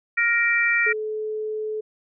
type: harmonic tone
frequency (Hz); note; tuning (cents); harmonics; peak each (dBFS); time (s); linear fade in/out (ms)
469; A#4; +11; 3 / 4 / 5; -25 / -20 / -22; 0.17-0.93; 10
type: tone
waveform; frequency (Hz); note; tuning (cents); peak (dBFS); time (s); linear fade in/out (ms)
sine; 430.9; A4; -36; -25; 0.86-1.81; 10
effects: none